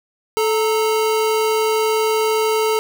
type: tone pair together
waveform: square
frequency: 435.6 / 923 Hz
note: A4 / A#5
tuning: -17 / -17 cents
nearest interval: octave + minor second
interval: 1300 cents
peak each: -17 / -23 dBFS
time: 0.37-2.79 s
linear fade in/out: 0 ms
effects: 7-bit